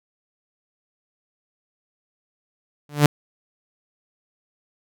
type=tone with exponential growth; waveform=sawtooth; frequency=146.83 Hz; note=D3; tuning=in tune; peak=-4 dBFS; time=2.89-3.06 s; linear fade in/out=2 ms; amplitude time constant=36 ms; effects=none